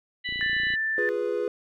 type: harmonic tone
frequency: 987.8 Hz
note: B5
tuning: in tune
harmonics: 2 / 3 / 4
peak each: -30 / -34 / -36 dBFS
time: 0.24-0.76 s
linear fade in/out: 20 ms
type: click train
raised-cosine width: 3 ms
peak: -30 dBFS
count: 14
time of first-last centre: 0.29-0.738 s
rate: 29 Hz
type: tone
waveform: sine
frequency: 1770 Hz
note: A6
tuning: 10 cents sharp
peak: -24 dBFS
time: 0.41-1.09 s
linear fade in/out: 0 ms
type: chord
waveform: triangle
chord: F diminished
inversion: none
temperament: equal with one note detuned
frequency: 351.5 / 415.3 / 493.9 Hz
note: F4 / Ab4 / Cb5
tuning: +11 / 0 / 0 cents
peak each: -30 / -26 / -27 dBFS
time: 0.98-1.48 s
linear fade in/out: 2 ms
effects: none